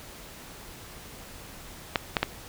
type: clicks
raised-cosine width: 0.3 ms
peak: -6 dBFS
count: 3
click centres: 1.958 / 2.168 / 2.23 s
effects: pink hiss -45 dBFS RMS until 2.48 s